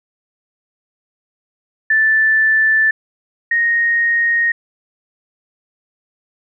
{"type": "tone pair in turn", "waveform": "sine", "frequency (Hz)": [1760, 1864.7], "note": ["A6", "A#6"], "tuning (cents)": [0, 0], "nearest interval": "minor second", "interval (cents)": 100, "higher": "second", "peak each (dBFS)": [-10, -12], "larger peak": "first", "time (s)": [[1.9, 2.91], [3.51, 4.52]], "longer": "neither", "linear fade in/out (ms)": 5, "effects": []}